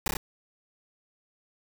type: noise with echo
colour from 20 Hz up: pink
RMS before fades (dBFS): -26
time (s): 0.06-0.08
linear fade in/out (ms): 2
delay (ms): 30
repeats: 3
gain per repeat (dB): -2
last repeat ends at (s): 0.17
effects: none